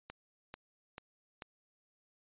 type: click train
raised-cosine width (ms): 0.3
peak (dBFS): -28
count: 4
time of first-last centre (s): 0.1-1.422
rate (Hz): 2.27
effects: resampled to 8000 Hz